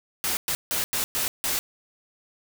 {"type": "noise bursts at uneven times", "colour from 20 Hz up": "white", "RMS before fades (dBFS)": -26, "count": 6, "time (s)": [[0.24, 0.37], [0.48, 0.55], [0.71, 0.84], [0.93, 1.04], [1.15, 1.28], [1.44, 1.59]], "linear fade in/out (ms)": 0, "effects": []}